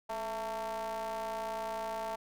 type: ring-modulated tone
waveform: square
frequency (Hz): 115.5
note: A#2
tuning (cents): -16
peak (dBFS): -33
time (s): 0.09-2.16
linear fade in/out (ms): 10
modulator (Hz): 779
effects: none

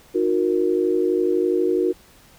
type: chord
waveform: sine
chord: D# minor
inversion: none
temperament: equal with one note detuned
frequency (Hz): 311.1 / 363.2 / 466.2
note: D#4 / F#4 / A#4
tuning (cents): 0 / -32 / 0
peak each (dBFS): -24 / -19 / -23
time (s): 0.14-1.93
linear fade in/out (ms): 20
effects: pink hiss -51 dBFS RMS until 2.38 s

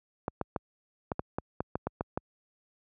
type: clicks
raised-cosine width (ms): 1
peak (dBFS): -16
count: 11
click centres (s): 0.281 / 0.413 / 0.562 / 1.118 / 1.194 / 1.385 / 1.605 / 1.755 / 1.87 / 2.009 / 2.175
effects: high-pass 60 Hz 12 dB/octave

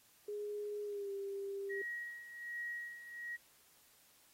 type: tone with pitch glide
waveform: sine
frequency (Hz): 415.3 to 396.1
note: G#4 to G4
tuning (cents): 0 to +18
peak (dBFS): -39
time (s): 0.28-1.82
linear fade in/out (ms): 5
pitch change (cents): -82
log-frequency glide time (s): 0.84-1.11
type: tone with tremolo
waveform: sine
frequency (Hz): 1900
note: A#6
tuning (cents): +33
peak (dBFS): -39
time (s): 1.69-3.37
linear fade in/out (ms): 20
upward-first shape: sine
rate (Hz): 1.3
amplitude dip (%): 70
effects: white hiss -67 dBFS RMS until 4.33 s + AAC 48 kbps

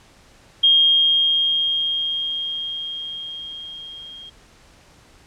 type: tone with level ramp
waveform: sine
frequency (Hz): 3232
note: G#7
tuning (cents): -48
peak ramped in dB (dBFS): -10 to -36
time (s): 0.63-4.3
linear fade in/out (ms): 10
effects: pink hiss -51 dBFS RMS until 5.26 s + low-pass 8000 Hz 12 dB/octave

